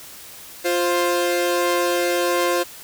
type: tone pair together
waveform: sawtooth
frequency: 350 / 525.7 Hz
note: F4 / C5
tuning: +4 / +8 cents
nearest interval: perfect fifth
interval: 704 cents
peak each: -17 dBFS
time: 0.64-2.64 s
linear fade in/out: 20 ms
effects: white hiss -40 dBFS RMS until 2.83 s